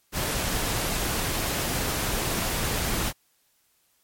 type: noise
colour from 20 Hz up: pink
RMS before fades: -27 dBFS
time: 0.12-3.13 s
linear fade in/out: 50 ms
effects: white hiss -67 dBFS RMS until 4.03 s + MP3 64 kbps